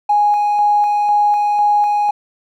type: tone with tremolo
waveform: triangle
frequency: 829 Hz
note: G#5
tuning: 3 cents flat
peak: -6 dBFS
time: 0.09-2.11 s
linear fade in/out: 10 ms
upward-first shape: square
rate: 2 Hz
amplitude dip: 35%
effects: tanh soft clip ceiling -8 dBFS